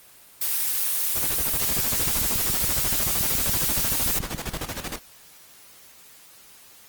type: noise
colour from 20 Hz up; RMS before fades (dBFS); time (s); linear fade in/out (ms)
blue; -24; 0.41-4.19; 5
type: noise with tremolo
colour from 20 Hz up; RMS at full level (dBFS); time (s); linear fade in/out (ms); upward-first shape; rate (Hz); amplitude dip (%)
pink; -30; 1.15-4.99; 10; square; 13; 70
type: click train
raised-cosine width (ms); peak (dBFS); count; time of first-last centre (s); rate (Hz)
5; -19; 20; 1.79-4.489; 7.04
effects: white hiss -50 dBFS RMS until 6.88 s + Opus 24 kbps